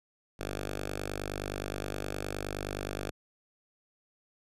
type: tone with notch filter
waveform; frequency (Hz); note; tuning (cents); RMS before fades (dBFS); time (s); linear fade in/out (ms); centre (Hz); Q
5% pulse; 49.6; G1; +21; -37; 0.39-3.11; 10; 190; 1.3
effects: resampled to 32000 Hz